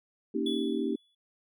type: chord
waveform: sine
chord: Eb dominant seventh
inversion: second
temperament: equal with one note detuned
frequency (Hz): 233.1 / 277.2 / 316.4 / 392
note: Bb3 / Db4 / Eb4 / G4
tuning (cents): 0 / 0 / +29 / 0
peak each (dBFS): -33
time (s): 0.34-0.96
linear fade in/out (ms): 10
type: tone with exponential decay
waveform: triangle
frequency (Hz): 3420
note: A7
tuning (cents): -50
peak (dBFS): -30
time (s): 0.46-1.15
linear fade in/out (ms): 5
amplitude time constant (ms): 150
effects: none